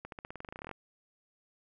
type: accelerating click train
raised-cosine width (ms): 0.5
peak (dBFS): -27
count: 17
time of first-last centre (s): 0.05-0.713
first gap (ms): 72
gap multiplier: 0.92
effects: none